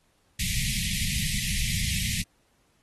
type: band-stop noise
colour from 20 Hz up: pink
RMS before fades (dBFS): -28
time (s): 0.39-2.22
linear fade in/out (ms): 5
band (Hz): 210 to 1900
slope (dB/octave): 96
effects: pink hiss -68 dBFS RMS until 2.82 s + AAC 32 kbps